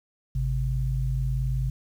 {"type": "tone pair together", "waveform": "sine", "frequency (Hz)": [52.12, 130.81], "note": ["G#1", "C3"], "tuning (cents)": [7, 0], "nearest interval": "octave + major third", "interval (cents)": 1593, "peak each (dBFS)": -26, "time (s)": [0.35, 1.7], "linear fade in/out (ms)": 5, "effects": ["9-bit"]}